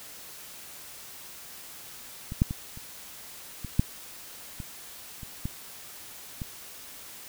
clicks, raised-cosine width 5 ms, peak -22 / -8 / -19 / -30 / -23 / -8 / -24 / -28 / -18 / -21 dBFS, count 10, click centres 2.321 / 2.419 / 2.509 / 2.774 / 3.647 / 3.795 / 4.602 / 5.232 / 5.455 / 6.418 s, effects white hiss -45 dBFS RMS until 7.28 s

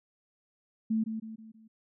sine tone with echo, 221 Hz, A3, 8 cents sharp, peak -25 dBFS, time 0.9-1.04 s, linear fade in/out 10 ms, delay 160 ms, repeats 4, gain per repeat -7 dB, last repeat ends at 1.68 s, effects none

